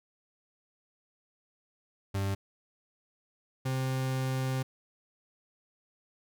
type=tone pair in turn; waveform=40% pulse; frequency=98.2 / 131.08 Hz; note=G2 / C3; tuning=+4 / +4 cents; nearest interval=perfect fourth; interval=500 cents; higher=second; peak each=-28 dBFS; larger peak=neither; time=2.14-2.35 / 3.65-4.63 s; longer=second; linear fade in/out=10 ms; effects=none